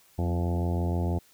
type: harmonic tone with a mistuned harmonic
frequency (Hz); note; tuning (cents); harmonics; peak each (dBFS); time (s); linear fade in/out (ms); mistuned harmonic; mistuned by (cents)
86.5; F2; -16; 1 / 2 / 3 / 4 / 5 / 6 / 7 / 8 / 9 / 10; -26 / -32 / -37 / -36 / -41 / -42 / -44 / -40 / -45 / -44; 0.18-1.19; 10; 2; +38
effects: white hiss -60 dBFS RMS until 1.33 s